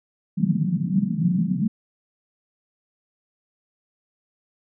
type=band-pass noise; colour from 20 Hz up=pink; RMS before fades=-22 dBFS; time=0.37-1.68 s; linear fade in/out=5 ms; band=160 to 210 Hz; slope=48 dB/octave; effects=none